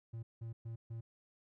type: tone bursts at uneven times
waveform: triangle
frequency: 114.3 Hz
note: A#2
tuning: 34 cents flat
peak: -39 dBFS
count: 4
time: 0.13-0.23 / 0.41-0.53 / 0.65-0.76 / 0.9-1.01 s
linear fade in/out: 10 ms
effects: none